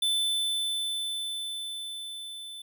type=tone with level ramp; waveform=square; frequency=3520 Hz; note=A7; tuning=in tune; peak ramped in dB=-24 to -40 dBFS; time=0.02-2.62 s; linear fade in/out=5 ms; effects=none